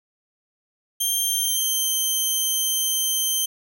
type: tone with pitch glide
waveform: 10% pulse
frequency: 3175 to 3122 Hz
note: G7 to G7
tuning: +21 to -8 cents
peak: -13 dBFS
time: 1-3.46 s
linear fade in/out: 10 ms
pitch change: -29 cents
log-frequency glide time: 1.22-1.88 s
effects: none